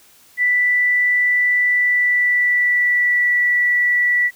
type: tone with pitch glide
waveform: sine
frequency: 1975.5 to 1955.1 Hz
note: B6 to B6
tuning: 0 to -18 cents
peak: -13 dBFS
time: 0.37-4.31 s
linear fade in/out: 50 ms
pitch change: -18 cents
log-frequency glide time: 1.66-3.31 s
effects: white hiss -50 dBFS RMS until 4.35 s